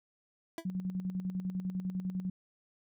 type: tone with exponential decay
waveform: 25% pulse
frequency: 330.7 Hz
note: E4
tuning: 6 cents sharp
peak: -31 dBFS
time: 0.58-0.66 s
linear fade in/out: 1 ms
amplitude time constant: 17 ms
type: tone with tremolo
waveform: sine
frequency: 185 Hz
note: F#3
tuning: in tune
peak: -31 dBFS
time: 0.65-2.3 s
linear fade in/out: 5 ms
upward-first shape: square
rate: 10 Hz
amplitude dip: 60%
effects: none